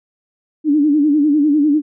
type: tone with vibrato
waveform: sine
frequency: 296.1 Hz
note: D4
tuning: 14 cents sharp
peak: -10 dBFS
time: 0.64-1.82 s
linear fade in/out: 50 ms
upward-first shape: sine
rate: 10 Hz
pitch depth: 92 cents each way
effects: none